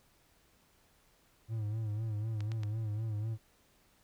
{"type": "tone with vibrato", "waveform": "triangle", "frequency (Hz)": 108.3, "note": "A2", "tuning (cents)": -27, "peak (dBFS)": -31, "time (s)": [1.48, 3.38], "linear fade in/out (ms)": 50, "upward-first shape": "sine", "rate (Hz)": 4, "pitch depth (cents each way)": 75}
{"type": "clicks", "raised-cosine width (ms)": 0.2, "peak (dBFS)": -29, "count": 3, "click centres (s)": [2.406, 2.518, 2.634]}
{"effects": ["pink hiss -68 dBFS RMS until 4.03 s"]}